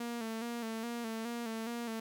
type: tone with vibrato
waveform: sawtooth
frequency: 230 Hz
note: A#3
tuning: 23 cents flat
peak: -33 dBFS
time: 0-2 s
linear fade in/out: 5 ms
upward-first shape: square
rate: 2.4 Hz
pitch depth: 48 cents each way
effects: none